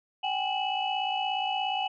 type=tone cluster; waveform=sine; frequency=764 / 821 / 2604 / 2944 Hz; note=G5 / G#5 / E7 / F#7; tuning=-45 / -20 / -22 / -9 cents; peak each=-30 / -31 / -37 / -33 dBFS; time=0.23-1.88 s; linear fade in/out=10 ms; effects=tanh soft clip ceiling -17 dBFS